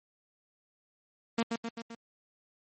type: tone with echo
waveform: sawtooth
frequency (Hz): 230.7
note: A#3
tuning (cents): -18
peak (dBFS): -22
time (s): 1.38-1.43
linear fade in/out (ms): 5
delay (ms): 130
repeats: 4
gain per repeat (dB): -4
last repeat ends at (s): 1.95
effects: MP3 32 kbps